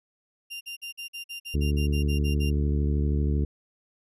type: tone bursts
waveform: 35% pulse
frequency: 2786 Hz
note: F7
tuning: 5 cents flat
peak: -33 dBFS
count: 13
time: 0.5-2.506 s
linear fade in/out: 20 ms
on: 110 ms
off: 48 ms
type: harmonic tone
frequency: 72.8 Hz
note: D2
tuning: 15 cents flat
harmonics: 1 / 2 / 3 / 4 / 5 / 6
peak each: -23 / -29 / -33 / -35 / -37 / -39 dBFS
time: 1.54-3.45 s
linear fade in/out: 5 ms
effects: resampled to 32000 Hz